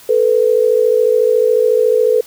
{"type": "tone pair together", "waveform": "sine", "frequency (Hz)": [439.9, 493.9], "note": ["A4", "B4"], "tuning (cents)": [0, 0], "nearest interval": "major second", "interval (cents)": 200, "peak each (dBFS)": -12, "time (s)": [0.09, 2.21], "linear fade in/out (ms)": 5, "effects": ["white hiss -41 dBFS RMS until 2.26 s"]}